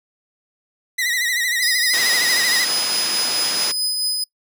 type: tone with vibrato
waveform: sawtooth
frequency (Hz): 1949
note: B6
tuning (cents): -23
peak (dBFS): -15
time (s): 0.98-2.65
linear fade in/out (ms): 10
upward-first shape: triangle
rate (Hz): 13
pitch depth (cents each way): 100
type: tone with tremolo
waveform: sawtooth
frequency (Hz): 5010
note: D#8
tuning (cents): +11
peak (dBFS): -15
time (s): 1.62-4.24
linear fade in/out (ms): 5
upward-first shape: triangle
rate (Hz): 4.6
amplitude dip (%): 35
type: low-pass noise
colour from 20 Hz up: white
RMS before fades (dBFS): -26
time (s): 1.93-3.72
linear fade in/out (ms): 10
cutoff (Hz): 7100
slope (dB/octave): 48
effects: noise-tail reverb RT60 0.1 s tail -22 dB re dry + high-pass 200 Hz 12 dB/octave